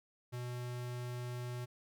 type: tone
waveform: square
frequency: 122.9 Hz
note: B2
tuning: 8 cents flat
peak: -40 dBFS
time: 0.32-1.66 s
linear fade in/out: 20 ms
effects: none